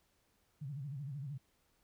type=tone with vibrato; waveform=sine; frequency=139.9 Hz; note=C#3; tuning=16 cents sharp; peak=-40 dBFS; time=0.61-1.38 s; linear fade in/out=10 ms; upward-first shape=sine; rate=13 Hz; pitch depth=150 cents each way; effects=pink hiss -75 dBFS RMS until 1.83 s